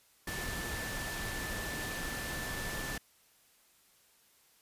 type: tone in noise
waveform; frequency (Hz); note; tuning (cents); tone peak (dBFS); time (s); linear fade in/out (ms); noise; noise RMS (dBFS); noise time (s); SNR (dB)
sine; 1760; A6; 0; -41; 0.27-2.98; 5; pink; -39; 0.27-2.98; -5
effects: white hiss -66 dBFS RMS until 4.61 s + resampled to 32000 Hz